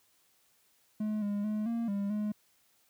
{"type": "tone with pitch steps", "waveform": "triangle", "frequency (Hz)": [213.4, 204.1, 212.9, 232.1, 200.4, 210.4], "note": ["G#3", "G#3", "G#3", "A#3", "G3", "G#3"], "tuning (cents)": [47, -30, 43, -7, 38, 23], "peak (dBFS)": -28, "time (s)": [1, 2.32], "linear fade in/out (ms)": 5, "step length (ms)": 220, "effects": ["white hiss -69 dBFS RMS until 2.89 s", "high-pass 60 Hz 12 dB/octave"]}